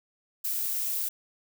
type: noise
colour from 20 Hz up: violet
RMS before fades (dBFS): -30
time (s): 0.44-1.09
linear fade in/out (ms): 10
effects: none